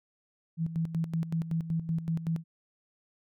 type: tone with tremolo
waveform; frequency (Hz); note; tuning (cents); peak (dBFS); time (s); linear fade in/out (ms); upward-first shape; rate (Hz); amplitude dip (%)
sine; 163.9; E3; -10; -26; 0.57-2.44; 50; square; 5.3; 70
effects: none